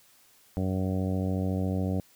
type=harmonic tone; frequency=93.9 Hz; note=F#2; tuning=26 cents sharp; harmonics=1 / 2 / 3 / 4 / 5 / 6 / 7 / 8; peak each=-29 / -30 / -34 / -42 / -39 / -40 / -43 / -45 dBFS; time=0.57-2 s; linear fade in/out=0 ms; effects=white hiss -60 dBFS RMS until 2.15 s